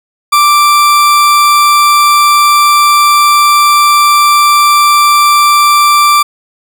40% pulse tone, 1174.7 Hz, D6, in tune, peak -3 dBFS, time 0.32-6.23 s, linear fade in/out 10 ms, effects none

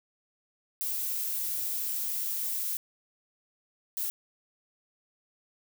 violet noise bursts at uneven times, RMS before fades -32 dBFS, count 2, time 0.81-2.77 / 3.97-4.1 s, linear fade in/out 0 ms, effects none

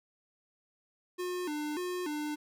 square tone with vibrato, 328.3 Hz, E4, 7 cents flat, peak -34 dBFS, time 1.18-2.36 s, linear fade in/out 20 ms, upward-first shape square, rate 1.7 Hz, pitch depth 160 cents each way, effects none

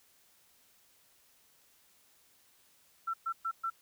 sine tone bursts, 1344 Hz, E6, 33 cents sharp, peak -31 dBFS, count 4, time 3.07-3.702 s, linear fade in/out 10 ms, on 68 ms, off 120 ms, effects white hiss -66 dBFS RMS until 3.81 s

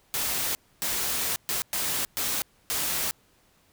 white noise bursts at uneven times, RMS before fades -28 dBFS, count 6, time 0.14-0.55 / 0.82-1.36 / 1.49-1.62 / 1.73-2.05 / 2.17-2.42 / 2.7-3.11 s, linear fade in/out 0 ms, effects pink hiss -63 dBFS RMS until 3.72 s

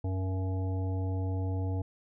harmonic tone with a mistuned harmonic, 93.6 Hz, F#2, 20 cents sharp, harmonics 1 / 3 / 5 / 7 / 9, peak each -29 / -39 / -43 / -46 / -48 dBFS, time 0.04-1.82 s, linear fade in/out 5 ms, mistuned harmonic 7, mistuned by +34 cents, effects none

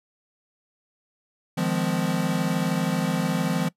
square chord, F minor seventh, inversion third, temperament equal with one note detuned, 155.56 / 174.61 / 207.7 / 254.9 Hz, Eb3 / F3 / Ab3 / C4, 0 / 0 / 0 / -45 cents, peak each -30 / -26 / -30 / -30 dBFS, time 1.57-3.69 s, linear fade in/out 10 ms, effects noise-tail reverb RT60 0.1 s tail -21 dB re dry + resampled to 32000 Hz

